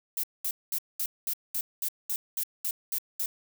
violet noise bursts, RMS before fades -30 dBFS, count 12, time 0.17-3.26 s, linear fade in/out 2 ms, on 65 ms, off 210 ms, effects none

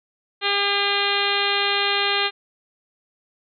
harmonic tone with a mistuned harmonic, 402.7 Hz, G4, 47 cents sharp, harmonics 1 / 2 / 3 / 4 / 5 / 6 / 7 / 8 / 9 / 10, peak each -28 / -28 / -28 / -28 / -28 / -28 / -28 / -28 / -28 / -28 dBFS, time 0.41-2.31 s, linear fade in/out 50 ms, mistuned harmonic 10, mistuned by +31 cents, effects none

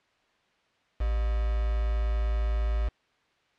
sine tone with quantisation, 55.3 Hz, A1, 9 cents sharp, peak -24 dBFS, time 1-2.89 s, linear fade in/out 10 ms, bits 6, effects white hiss -67 dBFS RMS until 3.58 s + low-pass 3000 Hz 12 dB/octave

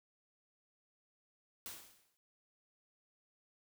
white noise with exponential decay, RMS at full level -44 dBFS, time 1.66-2.17 s, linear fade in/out 0 ms, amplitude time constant 110 ms, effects none

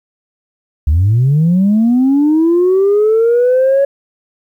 sine linear sweep, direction up, 68.9 to 560 Hz, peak -6 dBFS, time 0.87-3.85 s, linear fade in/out 5 ms, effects tanh soft clip ceiling -5 dBFS + 8-bit

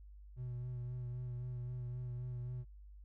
triangle tone with vibrato, 123.5 Hz, B2, in tune, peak -37 dBFS, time 0.36-2.65 s, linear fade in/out 50 ms, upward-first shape sine, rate 3.8 Hz, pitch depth 25 cents each way, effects tanh soft clip ceiling -34 dBFS + added 50 Hz sine -52 dBFS peak until 3.04 s

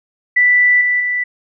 sine tone with level steps, 1975.5 Hz, B6, in tune, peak -8 / -12 / -15 dBFS, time 0.36-1.24 s, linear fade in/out 10 ms, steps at 0.81 / 1 s, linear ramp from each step 2 ms, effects none

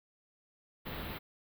pink band-stop noise, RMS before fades -41 dBFS, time 0.85-1.19 s, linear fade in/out 20 ms, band 4100 to 13000 Hz, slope 48 dB/octave, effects none

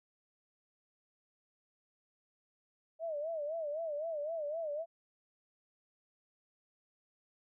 sine tone with vibrato, 622.3 Hz, D#5, in tune, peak -35 dBFS, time 2.99-4.86 s, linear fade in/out 50 ms, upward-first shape sine, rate 3.9 Hz, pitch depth 130 cents each way, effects none

